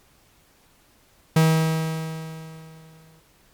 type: tone with exponential decay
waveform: 45% pulse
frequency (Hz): 160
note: D#3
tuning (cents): +49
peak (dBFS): -13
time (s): 1.36-3.2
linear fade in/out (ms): 5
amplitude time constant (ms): 400
effects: pink hiss -58 dBFS RMS until 3.53 s + MP3 96 kbps